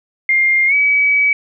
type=tone with pitch glide; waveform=sine; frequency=2114 to 2279 Hz; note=C7 to C#7; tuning=+17 to +47 cents; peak=-10 dBFS; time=0.29-1.33 s; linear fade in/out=2 ms; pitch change=+130 cents; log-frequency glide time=0.67-0.74 s; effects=none